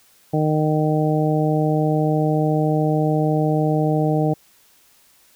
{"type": "harmonic tone", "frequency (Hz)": 153.9, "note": "D#3", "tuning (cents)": -19, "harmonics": [1, 2, 3, 4, 5], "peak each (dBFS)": [-19, -22, -24, -25, -26], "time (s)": [0.33, 4.34], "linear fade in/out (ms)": 10, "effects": ["white hiss -55 dBFS RMS until 5.35 s"]}